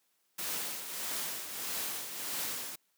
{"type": "noise with tremolo", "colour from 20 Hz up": "white", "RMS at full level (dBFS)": -35, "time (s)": [0.38, 2.76], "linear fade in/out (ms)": 10, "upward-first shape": "triangle", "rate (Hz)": 1.6, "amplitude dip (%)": 60, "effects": ["white hiss -75 dBFS RMS until 2.97 s", "high-pass 150 Hz 12 dB/octave"]}